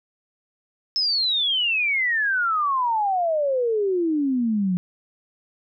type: exponential sweep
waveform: sine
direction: down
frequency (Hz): 5274 to 175.3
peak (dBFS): -19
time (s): 0.96-4.77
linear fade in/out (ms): 0
effects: none